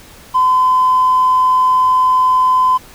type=tone; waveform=triangle; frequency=1020 Hz; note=C6; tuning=44 cents flat; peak=-5 dBFS; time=0.34-2.78 s; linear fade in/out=20 ms; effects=tanh soft clip ceiling -6 dBFS + pink hiss -40 dBFS RMS until 2.94 s